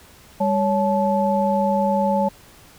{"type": "tone cluster", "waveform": "sine", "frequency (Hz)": [200.5, 558, 868], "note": ["G3", "C#5", "A5"], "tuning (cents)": [39, 11, -24], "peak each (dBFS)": -21, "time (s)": [0.4, 2.29], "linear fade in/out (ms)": 10, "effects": ["pink hiss -48 dBFS RMS until 2.78 s"]}